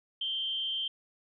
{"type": "tone with amplitude modulation", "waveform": "sine", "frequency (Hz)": 3136, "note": "G7", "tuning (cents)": 0, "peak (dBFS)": -28, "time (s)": [0.21, 0.88], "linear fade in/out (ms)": 5, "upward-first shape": "sine", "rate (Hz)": 253, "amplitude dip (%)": 50, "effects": []}